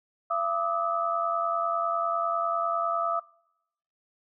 sine tone cluster, 677 / 1191 / 1281 Hz, E5 / D6 / E6, +46 / +24 / -50 cents, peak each -29 dBFS, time 0.3-3.2 s, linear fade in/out 10 ms, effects noise-tail reverb RT60 0.9 s tail -26 dB re dry

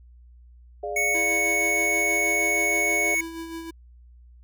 sine chord, D diminished, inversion second, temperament equal with one note detuned, 415.3 / 592.1 / 698.5 Hz, Ab4 / D5 / F5, 0 / +14 / 0 cents, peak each -32 dBFS, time 0.83-3.15 s, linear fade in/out 5 ms
square tone, 2217 Hz, C#7, in tune, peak -22 dBFS, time 0.96-3.21 s, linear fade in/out 5 ms
square tone with tremolo, 329.6 Hz, E4, in tune, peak -32 dBFS, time 1.14-3.71 s, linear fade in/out 10 ms, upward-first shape sine, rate 6.3 Hz, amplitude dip 45%
effects added 60 Hz sine -47 dBFS peak until 4.43 s

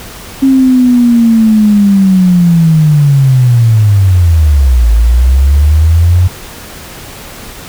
sine linear two-way sweep, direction down then up, 270.4 to 54 to 91.5 Hz, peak -3 dBFS, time 0.42-6.28 s, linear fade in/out 10 ms, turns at 4.92 s, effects pink hiss -28 dBFS RMS until 7.68 s

